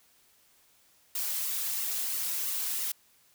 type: noise with flanger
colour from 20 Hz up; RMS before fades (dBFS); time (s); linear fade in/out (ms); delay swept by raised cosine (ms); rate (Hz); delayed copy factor
blue; -32; 1.15-2.92; 5; 1.2 to 4.5; 3; -0.65
effects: white hiss -64 dBFS RMS until 3.34 s